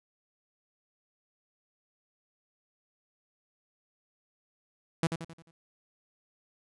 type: tone with echo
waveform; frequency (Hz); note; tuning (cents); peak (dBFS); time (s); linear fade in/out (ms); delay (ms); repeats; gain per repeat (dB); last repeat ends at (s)
sawtooth; 164.81; E3; 0; -20; 5.03-5.07; 2; 88; 5; -7; 5.51
effects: resampled to 24000 Hz